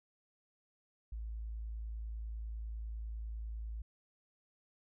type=tone; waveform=sine; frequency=55 Hz; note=A1; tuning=in tune; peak=-39 dBFS; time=1.12-3.82 s; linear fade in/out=5 ms; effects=none